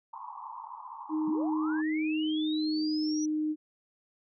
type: band-pass noise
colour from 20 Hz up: pink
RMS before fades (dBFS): -43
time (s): 0.13-1.82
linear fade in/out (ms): 10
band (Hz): 860 to 1100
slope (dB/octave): 96
type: tone with pitch glide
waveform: sine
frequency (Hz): 311.1 to 307.2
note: D#4 to D#4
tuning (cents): 0 to -22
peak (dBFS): -27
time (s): 1.09-3.56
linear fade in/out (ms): 50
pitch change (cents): -22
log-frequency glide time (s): 2.15-3.06
type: linear sweep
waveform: sine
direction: up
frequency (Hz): 155.56 to 5920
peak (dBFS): -37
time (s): 1.27-3.26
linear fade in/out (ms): 10
effects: none